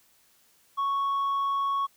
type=tone with tanh clipping; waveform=sine; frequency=1108.7 Hz; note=C#6; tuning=in tune; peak=-25 dBFS; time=0.77-1.87 s; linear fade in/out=20 ms; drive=2 dB; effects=white hiss -63 dBFS RMS until 1.96 s